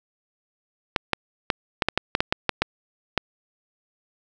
clicks, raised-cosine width 0.3 ms, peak -3 dBFS, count 12, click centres 0.962 / 1.133 / 1.502 / 1.822 / 1.886 / 1.976 / 2.151 / 2.205 / 2.325 / 2.493 / 2.62 / 3.177 s, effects none

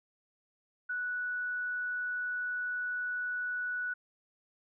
sine tone, 1476 Hz, F#6, 5 cents flat, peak -32 dBFS, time 0.89-3.94 s, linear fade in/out 10 ms, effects none

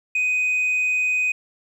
sine tone, 2500 Hz, D#7, 8 cents sharp, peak -16 dBFS, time 0.15-1.32 s, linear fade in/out 5 ms, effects tanh soft clip ceiling -17 dBFS + 9-bit

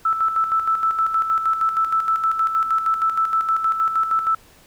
sine tone with tremolo, 1318.5 Hz, E6, in tune, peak -15 dBFS, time 0.05-4.35 s, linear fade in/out 5 ms, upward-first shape square, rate 6.4 Hz, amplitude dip 55%, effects pink hiss -51 dBFS RMS until 4.66 s

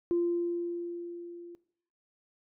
sine tone with level ramp, 345.4 Hz, F4, 19 cents flat, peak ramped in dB -23 to -44 dBFS, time 0.11-1.55 s, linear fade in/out 0 ms, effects noise-tail reverb RT60 0.6 s tail -19 dB re dry + tanh soft clip ceiling -20 dBFS

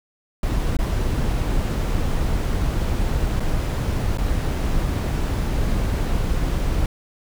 brown noise with dropouts, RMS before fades -21 dBFS, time 0.43-6.86 s, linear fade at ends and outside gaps 2 ms, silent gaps 0.768-0.788 / 3.398-3.403 / 4.174-4.183 s, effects none

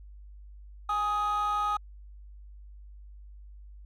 triangle tone pair together, 827 / 1253.4 Hz, G#5 / D#6, -8 / +12 cents, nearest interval perfect fifth, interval 720 cents, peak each -28 / -24 dBFS, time 0.89-1.77 s, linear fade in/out 5 ms, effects tanh soft clip ceiling -21 dBFS + added 50 Hz sine -45 dBFS peak until 3.85 s

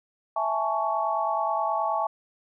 sine chord, A major seventh, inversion second, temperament equal with one note detuned, 659.3 / 830.6 / 880 / 1117.1 Hz, E5 / G#5 / A5 / C#6, 0 / 0 / 0 / +13 cents, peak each -29 dBFS, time 0.36-2.07 s, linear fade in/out 5 ms, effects none

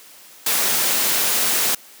white noise, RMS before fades -19 dBFS, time 0.46-1.75 s, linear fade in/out 5 ms, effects white hiss -45 dBFS RMS until 2 s + high-pass 200 Hz 12 dB/octave

